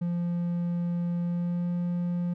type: tone with pitch glide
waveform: triangle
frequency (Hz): 173.3 to 175.11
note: F3 to F3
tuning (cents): -13 to +5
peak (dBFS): -24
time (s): 0.01-2.34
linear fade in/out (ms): 10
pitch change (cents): +18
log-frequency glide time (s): 1.22-1.7
effects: none